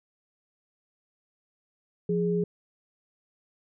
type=tone pair together; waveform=sine; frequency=174.61 / 415.3 Hz; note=F3 / G#4; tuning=0 / 0 cents; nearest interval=octave + minor third; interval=1500 cents; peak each=-26 dBFS; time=2.09-2.44 s; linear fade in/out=5 ms; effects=none